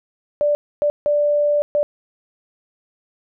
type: tone bursts at uneven times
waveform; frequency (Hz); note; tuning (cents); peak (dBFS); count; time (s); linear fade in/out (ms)
sine; 587.3; D5; 0; -14; 4; 0.41-0.55 / 0.82-0.9 / 1.06-1.62 / 1.75-1.83; 0
effects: none